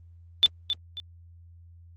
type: tone with echo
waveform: sine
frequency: 3520 Hz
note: A7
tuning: in tune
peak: -13 dBFS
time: 0.43-0.46 s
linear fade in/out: 0 ms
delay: 270 ms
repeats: 2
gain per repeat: -10 dB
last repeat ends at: 1 s
effects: added 85 Hz sine -48 dBFS peak until 1.96 s + Opus 24 kbps